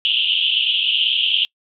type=band-pass noise; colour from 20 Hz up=white; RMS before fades=-18 dBFS; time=0.05-1.45 s; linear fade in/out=0 ms; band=2800 to 3300 Hz; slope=96 dB/octave; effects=noise-tail reverb RT60 0.1 s tail -26 dB re dry